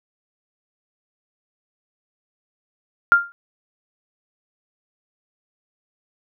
sine tone with exponential decay, 1396.9 Hz, F6, in tune, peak -5 dBFS, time 3.12-3.32 s, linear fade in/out 0 ms, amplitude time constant 42 ms, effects none

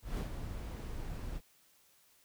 brown noise with ADSR envelope, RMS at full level -34 dBFS, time 0.02-1.41 s, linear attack 160 ms, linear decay 100 ms, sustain -7 dB, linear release 45 ms, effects white hiss -67 dBFS RMS until 2.24 s

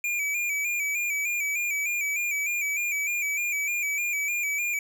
square tone with vibrato, 2350 Hz, D7, 1 cent sharp, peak -26 dBFS, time 0.04-4.79 s, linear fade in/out 2 ms, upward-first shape square, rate 3.3 Hz, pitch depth 46 cents each way, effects none

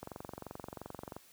click train, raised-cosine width 1 ms, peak -28 dBFS, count 27, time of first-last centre 0.03-1.165 s, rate 22.9 Hz, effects white hiss -61 dBFS RMS until 1.32 s + high-pass 60 Hz 12 dB/octave

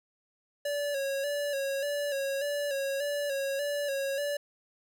square tone with vibrato, 563 Hz, C#5, 27 cents sharp, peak -30 dBFS, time 0.65-4.37 s, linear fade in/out 5 ms, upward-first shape square, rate 1.7 Hz, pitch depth 45 cents each way, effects none

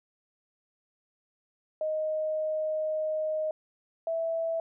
sine tone pair in turn, 622.3 / 657.8 Hz, D#5 / E5, 0 / -4 cents, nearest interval minor second, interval 96 cents, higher second, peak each -27 dBFS, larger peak neither, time 1.81-3.51 / 4.07-4.6 s, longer first, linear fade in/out 2 ms, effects none

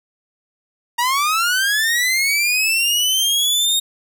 sawtooth linear sweep, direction up, 932.3 to 3729 Hz, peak -12 dBFS, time 0.98-3.8 s, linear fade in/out 10 ms, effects none

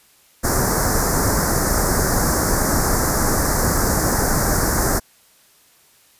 pink band-stop noise, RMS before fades -18 dBFS, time 0.43-5 s, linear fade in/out 20 ms, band 1800 to 5100 Hz, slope 48 dB/octave, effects white hiss -54 dBFS RMS until 6.19 s + resampled to 32000 Hz

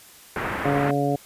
white low-pass noise, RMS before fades -28 dBFS, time 0.36-0.91 s, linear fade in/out 2 ms, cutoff 1900 Hz, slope 24 dB/octave
harmonic tone, 141.8 Hz, C#3, 40 cents sharp, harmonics 1 / 2 / 3 / 4 / 5, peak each -26 / -25 / -27 / -28 / -26 dBFS, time 0.65-1.16 s, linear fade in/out 5 ms
effects white hiss -48 dBFS RMS until 1.25 s + resampled to 32000 Hz

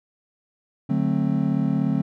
triangle chord, D dominant seventh, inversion none, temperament just, 146.83 / 183.54 / 220.2 / 264.3 Hz, D3 / F#3 / A3 / C4, 0 / -14 / +2 / +18 cents, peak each -23 dBFS, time 0.89-2.02 s, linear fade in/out 10 ms, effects none

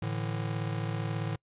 square chord, A suspended fourth, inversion none, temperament just, 110 / 146.67 / 165 Hz, A2 / D3 / E3, 0 / -2 / +2 cents, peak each -34 / -37 / -38 dBFS, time 0.02-1.36 s, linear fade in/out 5 ms, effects noise-tail reverb RT60 0.1 s tail -26 dB re dry + resampled to 8000 Hz

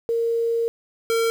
sine / square tone pair in turn, 462.5 / 456.9 Hz, A#4 / A#4, -14 / -35 cents, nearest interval unison, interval 21 cents, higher first, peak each -19 dBFS, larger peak neither, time 0.09-0.68 / 1.1-1.3 s, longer first, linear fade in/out 0 ms, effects 8-bit

